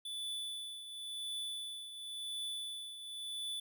square tone with tremolo, 3476 Hz, A7, 22 cents flat, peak -38 dBFS, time 0.05-3.6 s, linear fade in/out 5 ms, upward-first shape triangle, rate 0.94 Hz, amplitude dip 65%, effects none

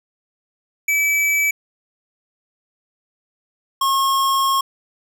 square tone pair in turn, 2301 / 1083.5 Hz, D7 / C#6, -36 / -40 cents, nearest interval octave + minor second, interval 1304 cents, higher first, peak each -16 dBFS, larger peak neither, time 0.88-1.51 / 3.81-4.61 s, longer second, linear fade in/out 5 ms, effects none

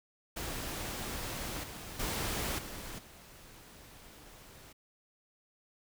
pink noise with level steps, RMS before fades -39 / -45 / -35 / -44 / -54 dBFS, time 0.36-4.73 s, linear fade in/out 10 ms, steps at 1.63 / 1.99 / 2.58 / 2.98 s, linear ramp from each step 10 ms, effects none

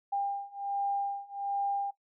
sine beating tone pair, 799 / 800.3 Hz, G5 / G5, +33 / +36 cents, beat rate 1.3 Hz, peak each -34 / -33 dBFS, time 0.12-1.91 s, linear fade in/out 10 ms, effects noise-tail reverb RT60 0.1 s tail -17 dB re dry

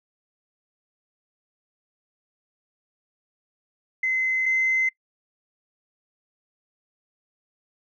sine tone pair in turn, 2053 / 2061 Hz, C7 / C7, -33 / -27 cents, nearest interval unison, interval 6 cents, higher second, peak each -20 / -18 dBFS, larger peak second, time 4.03-4.46 / 4.46-4.89 s, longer neither, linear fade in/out 5 ms, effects noise-tail reverb RT60 0.1 s tail -24 dB re dry + tanh soft clip ceiling -14 dBFS

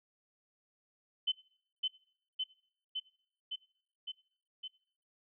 sine tone with echo, 3047 Hz, G7, 50 cents flat, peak -28 dBFS, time 1.27-1.32 s, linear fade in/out 10 ms, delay 560 ms, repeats 6, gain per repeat -2 dB, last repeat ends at 4.68 s, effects noise-tail reverb RT60 0.6 s tail -21 dB re dry

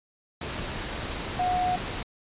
sine tone in noise, 727 Hz, F#5, 31 cents flat, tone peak -23 dBFS, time 1.39-1.76 s, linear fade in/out 5 ms, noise pink, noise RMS -33 dBFS, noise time 0.41-2.03 s, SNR +7 dB, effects resampled to 8000 Hz

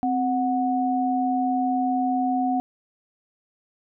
sine tone pair together, 260 / 735.4 Hz, C4 / F#5, -11 / -11 cents, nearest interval octave + tritone, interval 1800 cents, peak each -23 dBFS, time 0.03-2.6 s, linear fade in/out 0 ms, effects none

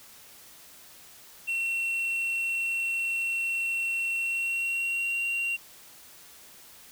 triangle tone with pitch glide, 2718 to 2756 Hz, F7 to F7, -48 to -24 cents, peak -25 dBFS, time 1.47-5.57 s, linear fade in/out 20 ms, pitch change +24 cents, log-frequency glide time 4.17-5.2 s, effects white hiss -51 dBFS RMS until 6.91 s

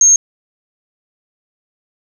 sine tone, 6450 Hz, G8, 48 cents sharp, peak -5 dBFS, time 0.01-0.16 s, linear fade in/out 2 ms, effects none

